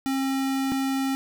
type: tone pair in turn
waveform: square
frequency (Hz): 268.8 / 268.8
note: C4 / C4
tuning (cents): +47 / +47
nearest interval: unison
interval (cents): 0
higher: neither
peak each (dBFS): -24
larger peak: neither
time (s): 0.06-0.72 / 0.72-1.15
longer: first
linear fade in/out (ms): 0
effects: none